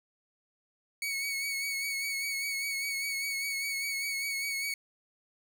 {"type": "tone with vibrato", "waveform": "sawtooth", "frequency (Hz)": 2222, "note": "C#7", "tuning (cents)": 4, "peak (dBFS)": -28, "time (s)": [1.02, 4.74], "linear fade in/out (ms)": 2, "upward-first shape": "triangle", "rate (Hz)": 5, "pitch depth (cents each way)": 40, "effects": []}